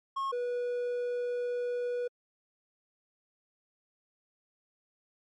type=tone pair in turn; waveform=triangle; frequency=1086 / 487.7 Hz; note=C#6 / B4; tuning=-36 / -22 cents; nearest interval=octave + major second; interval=1386 cents; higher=first; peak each=-28 dBFS; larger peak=neither; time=0.16-0.32 / 0.32-2.08 s; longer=second; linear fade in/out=10 ms; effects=MP3 48 kbps